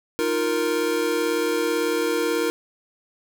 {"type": "chord", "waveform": "square", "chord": "Eb suspended second", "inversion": "none", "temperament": "equal", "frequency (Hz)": [311.1, 349.2, 466.2], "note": ["Eb4", "F4", "Bb4"], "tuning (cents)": [0, 0, 0], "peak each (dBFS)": [-28, -27, -24], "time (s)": [0.19, 2.5], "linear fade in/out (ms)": 0, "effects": []}